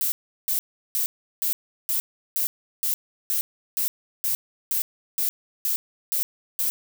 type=noise bursts; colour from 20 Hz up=violet; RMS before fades=-24 dBFS; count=15; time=0.01-6.7 s; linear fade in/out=0 ms; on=110 ms; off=360 ms; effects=none